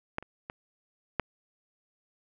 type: clicks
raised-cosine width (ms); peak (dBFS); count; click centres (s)
0.5; -15 / -30 / -22 / -11; 4; 0.184 / 0.226 / 0.499 / 1.197
effects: none